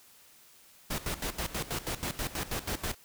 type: noise with tremolo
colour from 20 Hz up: pink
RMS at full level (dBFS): -33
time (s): 0.9-2.95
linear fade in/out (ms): 10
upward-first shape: square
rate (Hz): 6.2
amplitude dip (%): 80
effects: white hiss -58 dBFS RMS until 3.04 s